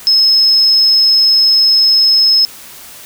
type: tone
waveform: sine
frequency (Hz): 5180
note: E8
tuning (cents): -31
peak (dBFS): -6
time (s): 0.07-2.45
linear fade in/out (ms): 0
effects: white hiss -34 dBFS RMS until 3.05 s